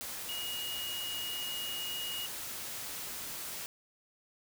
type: tone in noise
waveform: sine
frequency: 2879 Hz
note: F#7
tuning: 48 cents flat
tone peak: -37 dBFS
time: 0.29-2.26 s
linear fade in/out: 0 ms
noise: white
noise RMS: -41 dBFS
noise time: 0.01-3.66 s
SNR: +1 dB
effects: none